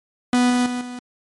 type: tone with level steps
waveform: 45% pulse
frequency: 246.9 Hz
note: B3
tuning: in tune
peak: -14 / -16 / -23 / -30 dBFS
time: 0.33-0.99 s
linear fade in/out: 2 ms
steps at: 0.5 / 0.66 / 0.81 s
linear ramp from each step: 2 ms
effects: MP3 48 kbps